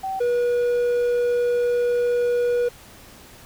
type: tone pair in turn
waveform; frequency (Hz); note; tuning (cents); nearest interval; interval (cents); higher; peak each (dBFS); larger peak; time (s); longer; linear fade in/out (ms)
sine / triangle; 768 / 483.8; G5 / B4; -36 / -36; minor sixth; 800; first; -24 / -16; second; 0.03-0.2 / 0.2-2.69; second; 10
effects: pink hiss -46 dBFS RMS until 3.45 s